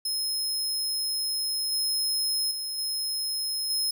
sawtooth tone with level steps, 5150 Hz, E8, 41 cents flat, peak -24 / -22 / -28 / -25 / -22 dBFS, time 0.05-3.91 s, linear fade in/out 5 ms, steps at 1.72 / 2.51 / 2.78 / 3.7 s, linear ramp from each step 2 ms, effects 10-bit

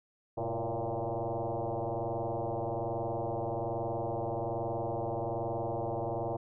sine tone with frequency modulation, 104.4 Hz, G#2, 10 cents sharp, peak -31 dBFS, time 0.37-6.37 s, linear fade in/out 10 ms, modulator 115 Hz, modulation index 6.6, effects none

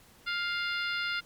harmonic tone, 701 Hz, F5, 6 cents sharp, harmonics 2 / 3 / 4 / 5 / 6 / 7, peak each -32 / -36 / -38 / -40 / -42 / -43 dBFS, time 0.26-1.21 s, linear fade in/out 20 ms, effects pink hiss -58 dBFS RMS until 1.25 s + MP3 96 kbps

